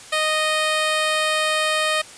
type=tone; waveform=10% pulse; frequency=620 Hz; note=D#5; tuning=6 cents flat; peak=-10 dBFS; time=0.12-2.02 s; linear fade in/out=10 ms; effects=white hiss -41 dBFS RMS until 2.17 s + resampled to 22050 Hz